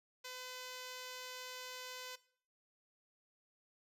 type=tone; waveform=5% pulse; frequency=506 Hz; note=B4; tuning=42 cents sharp; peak=-34 dBFS; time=0.24-2.16 s; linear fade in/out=10 ms; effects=noise-tail reverb RT60 0.5 s tail -17 dB re dry + resampled to 32000 Hz